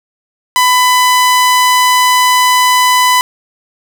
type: tone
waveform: sawtooth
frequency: 1000 Hz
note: B5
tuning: 21 cents sharp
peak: -3 dBFS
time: 0.56-3.21 s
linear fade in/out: 0 ms
effects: none